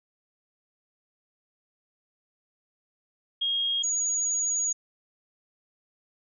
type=tone pair in turn; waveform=sine; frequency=3259 / 6744 Hz; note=G#7 / G#8; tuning=-33 / +26 cents; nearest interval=octave + minor second; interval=1259 cents; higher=second; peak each=-24 dBFS; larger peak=neither; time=3.41-3.83 / 3.83-4.73 s; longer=second; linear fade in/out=10 ms; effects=none